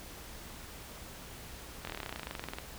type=slowing click train; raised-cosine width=0.3 ms; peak=-22 dBFS; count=22; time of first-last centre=1.85-2.585 s; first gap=23 ms; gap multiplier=1.04; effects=added 60 Hz sine -54 dBFS peak until 2.78 s + pink hiss -48 dBFS RMS until 2.78 s